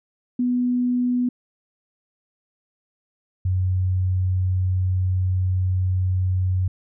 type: tone pair in turn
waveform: sine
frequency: 246.9 / 92.48 Hz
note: B3 / F#2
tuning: 0 / 0 cents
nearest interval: octave + perfect fourth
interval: 1700 cents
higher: first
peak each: -18 dBFS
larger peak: neither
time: 0.39-1.29 / 3.45-6.68 s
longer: second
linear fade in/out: 5 ms
effects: none

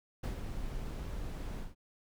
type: noise with ADSR envelope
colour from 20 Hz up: brown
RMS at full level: -33 dBFS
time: 0.23-1.75 s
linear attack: 10 ms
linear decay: 110 ms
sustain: -6 dB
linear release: 160 ms
effects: none

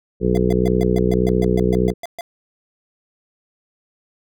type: harmonic tone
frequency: 61.74 Hz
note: B1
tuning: in tune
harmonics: 1 / 2 / 3 / 4 / 5 / 6 / 7 / 8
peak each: -23 / -25 / -19 / -29 / -27 / -22 / -20 / -27 dBFS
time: 0.2-1.94 s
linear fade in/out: 50 ms
type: tone bursts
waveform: square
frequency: 685 Hz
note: F5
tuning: 34 cents flat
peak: -27 dBFS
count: 13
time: 0.35-2.209 s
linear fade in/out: 0 ms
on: 23 ms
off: 130 ms
effects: none

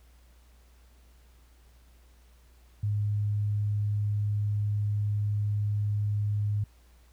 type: tone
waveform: sine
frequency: 103.8 Hz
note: G#2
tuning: in tune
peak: -25 dBFS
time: 2.83-6.64 s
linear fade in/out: 5 ms
effects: added 60 Hz sine -55 dBFS peak until 7.12 s + pink hiss -65 dBFS RMS until 7.12 s

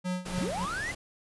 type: tone with tremolo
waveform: square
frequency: 181.9 Hz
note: F#3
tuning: 29 cents flat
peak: -29 dBFS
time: 0.04-0.66 s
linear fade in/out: 20 ms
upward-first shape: sine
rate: 3.5 Hz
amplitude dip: 85%
type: noise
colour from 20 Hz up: pink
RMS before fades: -39 dBFS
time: 0.25-0.95 s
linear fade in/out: 10 ms
type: linear sweep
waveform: triangle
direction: up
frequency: 77.78 to 2093 Hz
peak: -30 dBFS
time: 0.37-0.92 s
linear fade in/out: 10 ms
effects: resampled to 24000 Hz

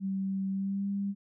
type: tone with pitch glide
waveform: sine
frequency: 193.1 to 199.22 Hz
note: G3 to G3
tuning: -26 to +28 cents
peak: -29 dBFS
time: 0-1.15 s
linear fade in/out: 50 ms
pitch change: +54 cents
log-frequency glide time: 0.51-0.88 s
effects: none

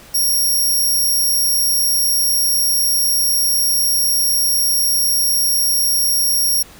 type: tone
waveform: 5% pulse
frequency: 5588 Hz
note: F8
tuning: in tune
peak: -8 dBFS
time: 0.14-6.63 s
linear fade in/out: 10 ms
effects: pink hiss -42 dBFS RMS until 6.79 s

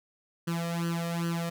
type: tone with flanger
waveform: sawtooth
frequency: 168.9 Hz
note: E3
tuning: 42 cents sharp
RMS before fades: -31 dBFS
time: 0.47-1.5 s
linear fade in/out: 10 ms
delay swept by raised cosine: 0.66 to 1.66 ms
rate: 2.5 Hz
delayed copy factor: +0.9
effects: none

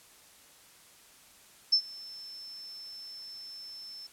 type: tone with ADSR envelope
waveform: sine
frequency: 5300 Hz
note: E8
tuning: 9 cents sharp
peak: -18 dBFS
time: 1.72-4.07 s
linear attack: 12 ms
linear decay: 77 ms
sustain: -24 dB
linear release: 6 ms
effects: white hiss -57 dBFS RMS until 4.12 s + low-pass 12000 Hz 12 dB/octave

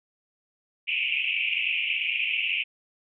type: band-pass noise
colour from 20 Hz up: pink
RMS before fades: -27 dBFS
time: 0.87-2.64 s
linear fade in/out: 20 ms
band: 2300 to 2900 Hz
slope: 96 dB/octave
effects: none

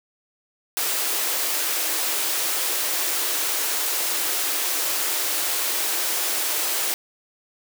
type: high-pass noise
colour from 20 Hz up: white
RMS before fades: -24 dBFS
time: 0.77-6.94 s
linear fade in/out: 0 ms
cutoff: 290 Hz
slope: 96 dB/octave
effects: none

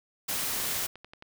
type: noise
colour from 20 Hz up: white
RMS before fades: -31 dBFS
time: 0.28-0.87 s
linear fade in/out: 10 ms
type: click train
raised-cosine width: 0.3 ms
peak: -30 dBFS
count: 9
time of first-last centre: 0.51-1.224 s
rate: 11.2 Hz
effects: none

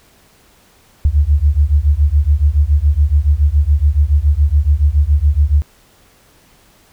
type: beating tone pair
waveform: sine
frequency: 69.8 / 76.9 Hz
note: C#2 / D#2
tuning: +13 / -20 cents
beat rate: 7.1 Hz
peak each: -12 dBFS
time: 1.05-5.62 s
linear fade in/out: 0 ms
effects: pink hiss -50 dBFS RMS until 6.92 s

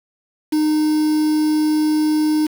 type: tone with quantisation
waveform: triangle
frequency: 306.9 Hz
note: D#4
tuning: 24 cents flat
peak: -12 dBFS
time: 0.52-2.47 s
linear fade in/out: 10 ms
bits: 5
effects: none

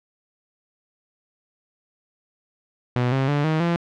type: tone with pitch steps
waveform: sawtooth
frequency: 123.47 / 133.87 / 145.14 / 157.37 / 170.62 Hz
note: B2 / C3 / D3 / D#3 / F3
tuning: 0 / +40 / -20 / +20 / -40 cents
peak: -15 dBFS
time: 2.96-3.76 s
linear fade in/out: 0 ms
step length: 160 ms
effects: low-pass 3000 Hz 12 dB/octave

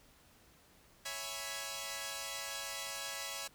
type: chord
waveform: 5% pulse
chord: C# minor seventh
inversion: none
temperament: equal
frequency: 554.4 / 659.3 / 830.6 / 987.8 Hz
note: C#5 / E5 / G#5 / B5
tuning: 0 / 0 / 0 / 0 cents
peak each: -33 / -34 / -34 / -35 dBFS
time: 1.05-3.48 s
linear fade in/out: 10 ms
effects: pink hiss -64 dBFS RMS until 3.54 s

